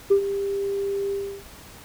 sine tone with ADSR envelope, 397 Hz, G4, 22 cents sharp, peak -10 dBFS, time 0.1-1.44 s, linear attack 16 ms, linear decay 88 ms, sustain -13 dB, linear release 320 ms, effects tanh soft clip ceiling -10 dBFS + pink hiss -45 dBFS RMS until 1.84 s

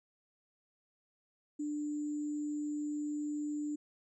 sine tone with sample-and-hold, 296.5 Hz, D4, 17 cents sharp, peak -34 dBFS, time 1.59-3.76 s, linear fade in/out 10 ms, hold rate 7350 Hz, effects resampled to 24000 Hz

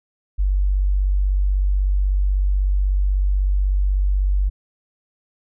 sine tone, 48.11 Hz, G1, 32 cents flat, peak -15 dBFS, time 0.38-4.5 s, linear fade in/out 20 ms, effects none

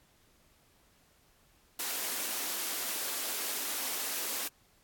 white high-pass noise, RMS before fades -35 dBFS, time 1.79-4.48 s, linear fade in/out 5 ms, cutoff 220 Hz, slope 48 dB/octave, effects pink hiss -66 dBFS RMS until 4.83 s + AAC 64 kbps

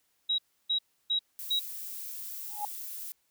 sine tone bursts, 3842 Hz, B7, 48 cents flat, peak -25 dBFS, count 4, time 0.29-1.596 s, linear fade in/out 10 ms, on 94 ms, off 310 ms
violet noise, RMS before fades -40 dBFS, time 1.39-3.12 s, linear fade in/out 0 ms
sine tone with exponential growth, 830.6 Hz, G#5, in tune, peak -27 dBFS, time 2.47-2.65 s, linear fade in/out 2 ms, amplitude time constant 39 ms
effects white hiss -73 dBFS RMS until 3.3 s

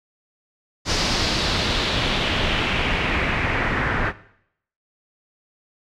pink noise with low-pass filter sweep, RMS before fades -22 dBFS, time 0.85-4.13 s, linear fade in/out 50 ms, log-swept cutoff 5300 to 1700 Hz, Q 2.4, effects noise-tail reverb RT60 0.7 s tail -17 dB re dry

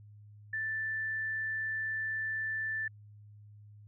sine tone, 1764 Hz, A6, 4 cents sharp, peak -32 dBFS, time 0.53-2.88 s, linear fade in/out 5 ms, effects added 104 Hz sine -51 dBFS peak until 3.87 s

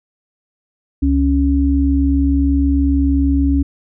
sine tone pair together, 69.3 / 277.2 Hz, C#2 / C#4, 0 / 0 cents, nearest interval 2 octaves, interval 2400 cents, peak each -14 dBFS, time 1.02-3.63 s, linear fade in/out 10 ms, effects none

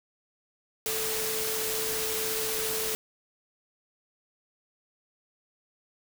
sine tone in noise, 440 Hz, A4, in tune, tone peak -34 dBFS, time 0.86-2.95 s, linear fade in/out 0 ms, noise white, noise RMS -31 dBFS, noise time 0.86-2.95 s, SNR -6 dB, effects none

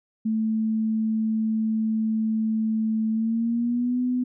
sine tone with pitch glide, 220 to 249.8 Hz, A3 to B3, 0 to +20 cents, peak -21 dBFS, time 0.25-4.24 s, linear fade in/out 10 ms, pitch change +220 cents, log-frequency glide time 3.11-4 s, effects none

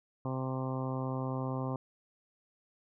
harmonic tone, 130.7 Hz, C3, 1 cent flat, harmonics 1 / 2 / 3 / 4 / 5 / 6 / 7 / 8 / 9, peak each -35 / -38 / -44 / -42 / -46 / -46 / -47 / -44 / -51 dBFS, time 0.25-1.76 s, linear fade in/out 2 ms, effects none

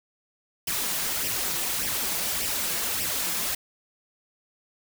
white noise with flanger, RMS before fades -28 dBFS, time 0.67-3.55 s, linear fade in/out 5 ms, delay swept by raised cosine 0.36 to 6.16 ms, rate 1.7 Hz, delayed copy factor +0.65, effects none

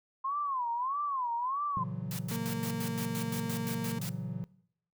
sine tone with vibrato, 1046.5 Hz, C6, in tune, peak -30 dBFS, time 0.24-1.84 s, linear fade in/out 10 ms, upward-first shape sine, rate 1.6 Hz, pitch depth 200 cents each way
triangle chord, F# dominant seventh, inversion first, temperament just, 115.62 / 138.75 / 166.5 / 185 Hz, A#2 / C#3 / E3 / F#3, -14 / +2 / +18 / 0 cents, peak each -39 / -38 / -39 / -37 dBFS, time 1.77-4.44 s, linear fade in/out 0 ms
white noise bursts, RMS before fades -41 dBFS, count 12, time 2.11-4.093 s, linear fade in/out 2 ms, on 80 ms, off 93 ms
35% pulse tone, 230 Hz, A#3, 23 cents flat, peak -33 dBFS, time 2.31-3.99 s, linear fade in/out 5 ms
effects noise-tail reverb RT60 0.7 s tail -20 dB re dry

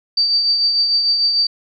sine tone with tremolo, 4632 Hz, D8, 25 cents flat, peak -11 dBFS, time 0.17-1.47 s, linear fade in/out 5 ms, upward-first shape triangle, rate 6.7 Hz, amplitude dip 45%, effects none

